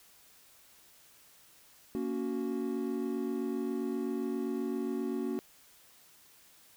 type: chord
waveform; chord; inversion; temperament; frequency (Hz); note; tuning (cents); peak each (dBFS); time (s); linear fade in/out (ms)
triangle; F# major; first; equal with one note detuned; 233.1 / 280.7 / 370; A#3 / C#4 / F#4; 0 / +22 / 0; -34; 1.95-5.39; 0
effects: white hiss -60 dBFS RMS until 6.76 s